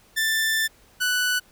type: tone pair in turn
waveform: sawtooth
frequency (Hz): 1772 / 1486.3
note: A6 / F#6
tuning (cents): +12 / +7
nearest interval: minor third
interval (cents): 305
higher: first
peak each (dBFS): -17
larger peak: neither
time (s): 0.16-0.68 / 1-1.4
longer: first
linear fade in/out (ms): 20
effects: pink hiss -56 dBFS RMS until 1.51 s